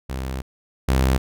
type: tone pair in turn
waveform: sawtooth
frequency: 65.5 / 65.5 Hz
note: C2 / C2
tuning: +2 / +2 cents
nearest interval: unison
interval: 0 cents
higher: neither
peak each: -22 / -12 dBFS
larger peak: second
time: 0.09-0.42 / 0.88-1.18 s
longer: first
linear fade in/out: 10 ms
effects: none